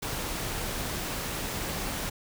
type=noise; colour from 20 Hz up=pink; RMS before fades=-33 dBFS; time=0.02-2.1 s; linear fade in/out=10 ms; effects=none